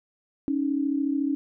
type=tone pair together; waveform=sine; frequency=277.2 / 311.1 Hz; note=C#4 / D#4; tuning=0 / 0 cents; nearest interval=major second; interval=200 cents; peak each=-24 / -28 dBFS; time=0.48-1.35 s; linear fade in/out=0 ms; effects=none